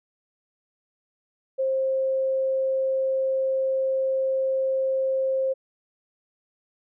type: tone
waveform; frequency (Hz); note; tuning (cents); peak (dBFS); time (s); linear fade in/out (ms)
sine; 530; C5; +22; -21; 1.58-5.54; 20
effects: none